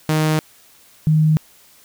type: tone pair in turn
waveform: sawtooth / sine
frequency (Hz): 155.56 / 155.56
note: D#3 / D#3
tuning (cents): 0 / 0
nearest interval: unison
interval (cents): 0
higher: neither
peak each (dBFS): -11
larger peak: neither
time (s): 0.09-0.39 / 1.07-1.37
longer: neither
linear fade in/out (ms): 0
effects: white hiss -50 dBFS RMS until 1.84 s